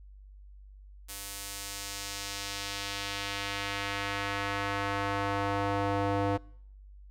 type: tone with band-pass filter sweep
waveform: square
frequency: 100 Hz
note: G2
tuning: 35 cents sharp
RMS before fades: -33 dBFS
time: 1.08-6.38 s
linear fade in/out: 20 ms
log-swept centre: 11000 to 600 Hz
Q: 0.88
effects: noise-tail reverb RT60 0.7 s tail -26 dB re dry + added 49 Hz sine -48 dBFS peak until 7.1 s